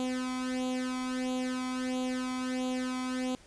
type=tone with flanger; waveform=sawtooth; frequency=254.9 Hz; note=C4; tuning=45 cents flat; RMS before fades=-33 dBFS; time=0-3.35 s; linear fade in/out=0 ms; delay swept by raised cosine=0.28 to 0.9 ms; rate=1.5 Hz; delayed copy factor=+0.8; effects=pink hiss -57 dBFS RMS until 3.46 s + resampled to 22050 Hz